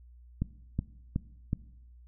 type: click train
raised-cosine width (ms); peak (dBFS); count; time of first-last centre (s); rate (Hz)
5; -16; 4; 0.42-1.531; 2.7
effects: noise-tail reverb RT60 0.9 s tail -20 dB re dry + added 60 Hz sine -51 dBFS peak until 2.07 s